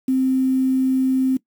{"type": "tone with quantisation", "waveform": "sine", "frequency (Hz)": 261.6, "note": "C4", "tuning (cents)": 0, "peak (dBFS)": -15, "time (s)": [0.08, 1.37], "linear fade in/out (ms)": 5, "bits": 7, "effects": ["noise-tail reverb RT60 0.1 s tail -20 dB re dry"]}